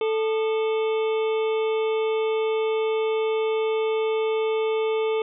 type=harmonic tone with a mistuned harmonic; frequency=440 Hz; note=A4; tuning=in tune; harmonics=1 / 2 / 3 / 5 / 6 / 7 / 8; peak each=-21 / -34 / -36 / -38 / -40 / -43 / -43 dBFS; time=0.01-5.22 s; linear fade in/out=2 ms; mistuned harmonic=3; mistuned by=-140 cents; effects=none